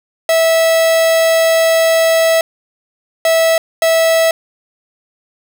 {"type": "tone bursts at uneven times", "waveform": "45% pulse", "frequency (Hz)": 653, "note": "E5", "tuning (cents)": -17, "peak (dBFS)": -9, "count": 3, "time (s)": [[0.29, 2.41], [3.25, 3.58], [3.82, 4.31]], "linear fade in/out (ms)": 2, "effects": []}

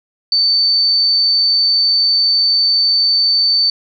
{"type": "tone", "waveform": "sine", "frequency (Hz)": 4546, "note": "C#8", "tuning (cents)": 43, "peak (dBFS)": -10, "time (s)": [0.32, 3.7], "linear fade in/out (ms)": 2, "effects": []}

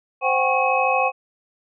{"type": "tone cluster", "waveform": "sine", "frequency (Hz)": [521, 744, 797, 1097, 2546], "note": ["C5", "F#5", "G5", "C#6", "D#7"], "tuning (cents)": [-7, 9, 28, -18, 39], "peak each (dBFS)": -23, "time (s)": [0.21, 1.12], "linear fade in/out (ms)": 50, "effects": []}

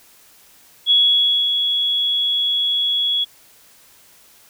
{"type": "tone with ADSR envelope", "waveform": "sine", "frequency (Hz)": 3357, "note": "G#7", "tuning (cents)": 18, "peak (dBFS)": -10, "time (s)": [0.86, 3.25], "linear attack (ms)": 46, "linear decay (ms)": 580, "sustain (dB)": -6, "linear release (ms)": 18, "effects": ["white hiss -50 dBFS RMS until 4.49 s"]}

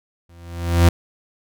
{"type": "tone with exponential growth", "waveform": "40% pulse", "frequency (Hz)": 85.6, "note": "F2", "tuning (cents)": -34, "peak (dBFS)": -7, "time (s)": [0.29, 0.89], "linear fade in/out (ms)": 5, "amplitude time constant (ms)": 130, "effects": []}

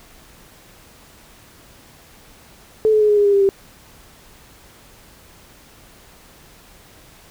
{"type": "tone with pitch steps", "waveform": "sine", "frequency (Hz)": [435.3, 428.8, 422.4, 416.1, 409.9, 403.8, 397.8, 391.9], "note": ["A4", "A4", "G#4", "G#4", "G#4", "G#4", "G4", "G4"], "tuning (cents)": [-19, -45, 29, 3, -23, -49, 25, 0], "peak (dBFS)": -11, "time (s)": [2.85, 3.49], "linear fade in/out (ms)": 0, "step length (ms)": 80, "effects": ["pink hiss -47 dBFS RMS until 7.3 s"]}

